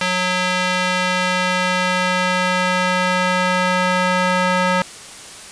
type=tone with band-pass filter sweep; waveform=square; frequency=182.5 Hz; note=F#3; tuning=24 cents flat; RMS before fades=-18 dBFS; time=0.01-4.82 s; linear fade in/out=2 ms; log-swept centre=2500 to 1400 Hz; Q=0.81; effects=white hiss -36 dBFS RMS until 5.51 s + resampled to 22050 Hz